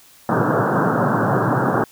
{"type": "band-pass noise", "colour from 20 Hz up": "pink", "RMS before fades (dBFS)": -18, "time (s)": [0.29, 1.84], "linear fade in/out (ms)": 2, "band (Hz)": [110, 1600], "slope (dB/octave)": 96, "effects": ["white hiss -49 dBFS RMS until 1.91 s"]}